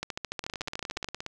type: two click trains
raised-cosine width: 0.2 ms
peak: -18 / -15 dBFS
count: 15 / 15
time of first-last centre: 0.44-1.264 / 0.03-1.044 s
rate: 17 / 13.8 Hz
effects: none